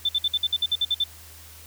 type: tone bursts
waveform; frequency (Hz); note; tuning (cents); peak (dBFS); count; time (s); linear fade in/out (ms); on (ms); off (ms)
sine; 3537; A7; +8; -19; 11; 0.05-1.04; 5; 40; 55
effects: added 80 Hz sine -48 dBFS peak until 1.66 s + white hiss -47 dBFS RMS until 1.66 s